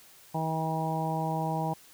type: harmonic tone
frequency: 160 Hz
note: D#3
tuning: 49 cents sharp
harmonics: 1 / 2 / 3 / 4 / 5 / 6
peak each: -31 / -38 / -40 / -37 / -33 / -36 dBFS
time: 0.34-1.74 s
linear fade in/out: 10 ms
effects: white hiss -55 dBFS RMS until 1.93 s